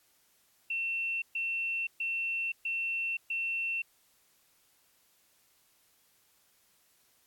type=tone bursts; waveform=sine; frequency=2700 Hz; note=E7; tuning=41 cents sharp; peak=-30 dBFS; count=5; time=0.7-3.82 s; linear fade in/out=5 ms; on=520 ms; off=130 ms; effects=white hiss -68 dBFS RMS until 7.26 s + AAC 64 kbps